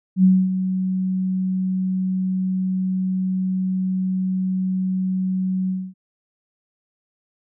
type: tone with ADSR envelope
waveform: sine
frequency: 186.8 Hz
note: F#3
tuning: 17 cents sharp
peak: -9 dBFS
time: 0.16-5.94 s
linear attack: 77 ms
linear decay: 250 ms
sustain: -10 dB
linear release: 250 ms
effects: none